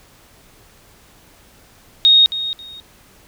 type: tone with echo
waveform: sine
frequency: 3729 Hz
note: A#7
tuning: in tune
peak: -7 dBFS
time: 2.05-2.26 s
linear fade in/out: 0 ms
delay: 270 ms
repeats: 2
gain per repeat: -13 dB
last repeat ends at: 2.8 s
effects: pink hiss -49 dBFS RMS until 3.27 s